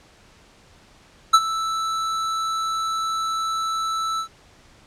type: tone with ADSR envelope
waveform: square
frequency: 1318.5 Hz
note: E6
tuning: in tune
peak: -8 dBFS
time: 1.33-4.28 s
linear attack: 13 ms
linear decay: 50 ms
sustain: -15 dB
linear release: 89 ms
effects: pink hiss -52 dBFS RMS until 4.86 s + low-pass 7000 Hz 12 dB/octave